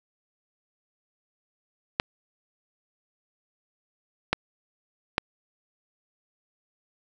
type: clicks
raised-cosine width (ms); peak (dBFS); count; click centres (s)
0.3; -5; 3; 1.999 / 4.33 / 5.181
effects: none